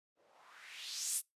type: noise with low-pass filter sweep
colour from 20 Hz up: violet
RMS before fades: -43 dBFS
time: 0.15-1.22 s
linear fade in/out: 50 ms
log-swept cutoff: 410 to 11000 Hz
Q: 2.5
effects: noise-tail reverb RT60 0.2 s tail -26 dB re dry + resampled to 32000 Hz